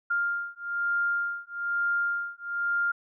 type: beating tone pair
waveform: sine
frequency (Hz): 1400 / 1401.1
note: F6 / F6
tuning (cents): +4 / +5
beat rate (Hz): 1.1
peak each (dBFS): -29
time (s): 0.1-2.92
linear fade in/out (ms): 10
effects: none